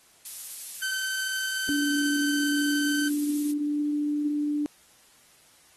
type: noise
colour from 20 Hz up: violet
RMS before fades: -34 dBFS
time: 0.25-3.52 s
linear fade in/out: 2 ms
type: tone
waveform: sawtooth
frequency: 1537 Hz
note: G6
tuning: 35 cents flat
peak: -25 dBFS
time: 0.82-3.08 s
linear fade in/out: 2 ms
type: tone with pitch glide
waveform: sine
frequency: 289.3 to 294.9 Hz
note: D4 to D4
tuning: -26 to +7 cents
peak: -24 dBFS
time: 1.69-4.66 s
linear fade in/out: 0 ms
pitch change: +33 cents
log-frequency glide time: 2.22-3.88 s
effects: white hiss -58 dBFS RMS until 5.76 s + AAC 32 kbps